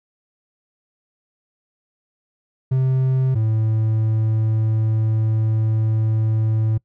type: tone pair in turn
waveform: triangle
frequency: 130.81 / 110 Hz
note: C3 / A2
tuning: 0 / 0 cents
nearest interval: minor third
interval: 300 cents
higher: first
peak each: -13 / -14 dBFS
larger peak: first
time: 2.71-3.35 / 3.35-6.78 s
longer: second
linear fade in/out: 10 ms
effects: noise-tail reverb RT60 0.1 s tail -24 dB re dry